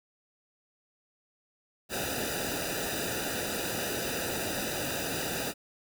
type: noise with comb filter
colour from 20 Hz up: pink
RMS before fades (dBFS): -33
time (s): 1.89-5.54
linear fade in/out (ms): 50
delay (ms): 0.92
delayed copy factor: -1
effects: none